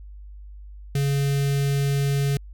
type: tone with notch filter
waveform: square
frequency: 140 Hz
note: C#3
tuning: 18 cents sharp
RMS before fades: -22 dBFS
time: 0.95-2.37 s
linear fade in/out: 2 ms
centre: 970 Hz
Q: 0.71
effects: added 50 Hz sine -38 dBFS peak until 2.53 s